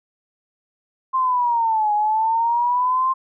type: linear two-way sweep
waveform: sine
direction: down then up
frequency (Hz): 1056 to 830.6 to 1056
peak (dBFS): -16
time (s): 1.13-3.14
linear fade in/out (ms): 20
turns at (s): 1.93
effects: none